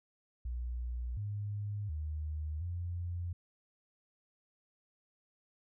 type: tone with pitch steps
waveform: sine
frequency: 60.5 / 103.1 / 76.7 / 87.4 Hz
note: B1 / G#2 / D#2 / F2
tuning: -35 / -12 / -24 / +2 cents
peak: -35 dBFS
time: 0.45-3.33 s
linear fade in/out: 5 ms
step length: 720 ms
effects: none